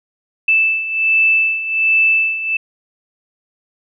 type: beating tone pair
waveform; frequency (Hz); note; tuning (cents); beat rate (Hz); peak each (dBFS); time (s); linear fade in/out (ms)
sine; 2637 / 2638.3; E7 / E7; 0 / +1; 1.3; -18 / -13; 0.48-2.57; 5
effects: none